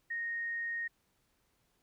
sine tone, 1860 Hz, A#6, 4 cents flat, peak -34 dBFS, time 0.1-0.88 s, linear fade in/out 10 ms, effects pink hiss -75 dBFS RMS until 1.82 s

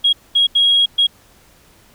sine tone bursts at uneven times, 3294 Hz, G#7, 15 cents flat, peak -9 dBFS, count 4, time 0.04-0.13 / 0.35-0.47 / 0.55-0.86 / 0.98-1.07 s, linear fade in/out 10 ms, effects tanh soft clip ceiling -5 dBFS + pink hiss -50 dBFS RMS until 1.94 s

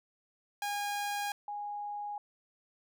sawtooth / sine tone pair in turn, 817 / 825.1 Hz, G#5 / G#5, -29 / -12 cents, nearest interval unison, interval 17 cents, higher second, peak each -29 / -36 dBFS, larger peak first, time 0.62-1.32 / 1.48-2.18 s, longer neither, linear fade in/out 2 ms, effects none

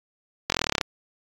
slowing click train, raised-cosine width 0.2 ms, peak -4 dBFS, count 13, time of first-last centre 0.5-0.812 s, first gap 22 ms, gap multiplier 1.03, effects AAC 48 kbps

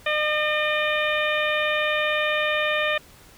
harmonic tone, 606 Hz, D#5, 46 cents flat, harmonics 1 / 2 / 3 / 4 / 5 / 6, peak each -25 / -29 / -26 / -27 / -32 / -33 dBFS, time 0.06-2.98 s, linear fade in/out 5 ms, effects pink hiss -50 dBFS RMS until 3.37 s

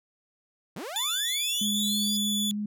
sawtooth linear sweep, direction up, 133.8 to 4978 Hz, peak -31 dBFS, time 0.76-2.17 s, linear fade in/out 5 ms
sawtooth tone with pitch glide, 3492 to 3452 Hz, A7 to A7, -14 to -34 cents, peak -24 dBFS, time 0.96-2.51 s, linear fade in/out 0 ms, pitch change -20 cents, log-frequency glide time 1.19-1.27 s
sine tone with vibrato, 207.9 Hz, G#3, 2 cents sharp, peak -28 dBFS, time 1.61-2.66 s, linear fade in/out 5 ms, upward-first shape sine, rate 6.3 Hz, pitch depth 11 cents each way
effects none

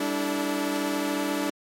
sawtooth tone cluster, 197.1 / 290.1 / 324.3 / 439.5 Hz, G3 / D4 / E4 / A4, +10 / -21 / -28 / -2 cents, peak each -31 / -23 / -28 / -32 dBFS, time 0-1.5 s, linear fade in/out 5 ms, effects MP3 64 kbps

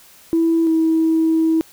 sine tone pair in turn, 329.5 / 322.7 Hz, E4 / E4, -1 / -37 cents, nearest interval unison, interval 36 cents, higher first, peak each -12 dBFS, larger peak neither, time 0.33-0.67 / 0.67-1.61 s, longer second, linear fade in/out 0 ms, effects tanh soft clip ceiling -8 dBFS + white hiss -47 dBFS RMS until 1.72 s

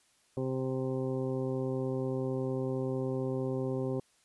harmonic tone, 130.81 Hz, C3, in tune, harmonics 1 / 2 / 3 / 4 / 6 / 7 / 8, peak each -35 / -36 / -35 / -38 / -50 / -53 / -53 dBFS, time 0.37-4 s, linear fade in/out 2 ms, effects white hiss -68 dBFS RMS until 4.24 s + resampled to 24000 Hz

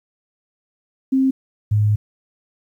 sine tone pair in turn, 265.3 / 105.28 Hz, C4 / G#2, +24 / +24 cents, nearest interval octave + major third, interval 1600 cents, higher first, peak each -13 dBFS, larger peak neither, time 1.12-1.31 / 1.71-1.96 s, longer second, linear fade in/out 10 ms, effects 9-bit

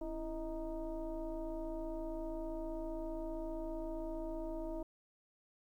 sine tone with frequency modulation, 329.6 Hz, E4, in tune, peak -38 dBFS, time 0.01-4.83 s, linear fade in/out 5 ms, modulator 302 Hz, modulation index 1.3, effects 12-bit

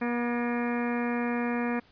harmonic tone with a mistuned harmonic, 240 Hz, B3, 49 cents flat, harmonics 1 / 2 / 3 / 4 / 5 / 6 / 7 / 8 / 9 / 10, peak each -28 / -34 / -38 / -39 / -41 / -44 / -40 / -42 / -44 / -42 dBFS, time 0.01-1.8 s, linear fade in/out 10 ms, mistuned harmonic 8, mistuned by -56 cents, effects pink hiss -60 dBFS RMS until 1.91 s + resampled to 11025 Hz

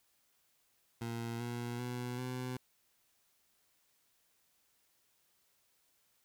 20% pulse tone with pitch steps, 116.54 / 119.82 / 123.18 / 126.65 Hz, A#2 / A#2 / B2 / B2, 0 / +48 / -4 / +44 cents, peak -33 dBFS, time 1.01-2.57 s, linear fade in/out 5 ms, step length 390 ms, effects white hiss -74 dBFS RMS until 6.24 s

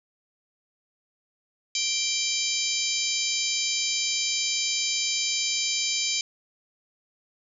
harmonic tone with a mistuned harmonic, 784 Hz, G5, in tune, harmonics 3 / 4 / 5 / 6 / 7 / 8 / 9, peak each -32 / -32 / -32 / -32 / -32 / -32 / -32 dBFS, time 1.75-6.21 s, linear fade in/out 2 ms, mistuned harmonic 7, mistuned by -83 cents, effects none

